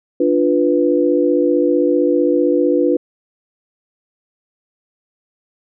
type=chord; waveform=sine; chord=B diminished; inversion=first; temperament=equal; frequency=293.7 / 349.2 / 493.9 Hz; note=D4 / F4 / B4; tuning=0 / 0 / 0 cents; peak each=-16 dBFS; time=0.2-2.97 s; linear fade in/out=5 ms; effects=none